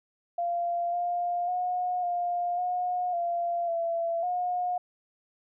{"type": "tone with pitch steps", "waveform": "sine", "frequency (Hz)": [692, 703, 723, 704, 721, 690, 673, 719], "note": ["F5", "F5", "F#5", "F5", "F#5", "F5", "E5", "F#5"], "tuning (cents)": [-16, 11, -40, 14, -45, -21, 36, -50], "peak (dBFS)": -26, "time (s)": [0.38, 4.78], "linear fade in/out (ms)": 5, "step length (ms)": 550, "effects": []}